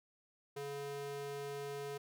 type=tone with high-pass filter; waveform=square; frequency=141.6 Hz; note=C#3; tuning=37 cents sharp; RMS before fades=-43 dBFS; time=0.56-1.98 s; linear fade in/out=10 ms; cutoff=310 Hz; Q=5.1; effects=none